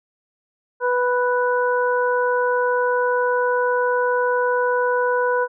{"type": "harmonic tone", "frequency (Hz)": 493.9, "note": "B4", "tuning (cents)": 0, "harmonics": [1, 2, 3], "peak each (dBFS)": [-19, -22, -24], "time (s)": [0.8, 5.48], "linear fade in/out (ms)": 50, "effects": []}